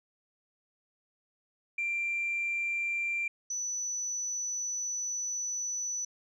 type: tone pair in turn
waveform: sine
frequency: 2366 / 5962 Hz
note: D7 / F#8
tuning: +12 / +12 cents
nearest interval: octave + major third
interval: 1600 cents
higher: second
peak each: -28 / -31 dBFS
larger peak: first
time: 1.78-3.28 / 3.5-6.05 s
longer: second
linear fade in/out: 5 ms
effects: tanh soft clip ceiling -25 dBFS